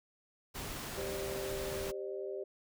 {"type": "noise", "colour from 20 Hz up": "pink", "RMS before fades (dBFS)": -42, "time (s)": [0.54, 1.92], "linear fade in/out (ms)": 20}
{"type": "chord", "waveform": "sine", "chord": "G suspended fourth", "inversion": "none", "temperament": "equal with one note detuned", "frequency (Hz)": [392, 523.3, 602.4], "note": ["G4", "C5", "D5"], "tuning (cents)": [0, 0, 44], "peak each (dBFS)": [-39, -44, -44], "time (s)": [0.97, 2.44], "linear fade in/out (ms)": 10}
{"effects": []}